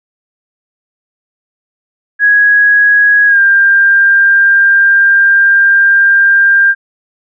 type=tone with pitch glide; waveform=sine; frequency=1661.2 to 1594.5 Hz; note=G#6 to G6; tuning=0 to +29 cents; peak=-4 dBFS; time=2.19-6.75 s; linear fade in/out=50 ms; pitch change=-71 cents; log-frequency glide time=3.27-3.39 s; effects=none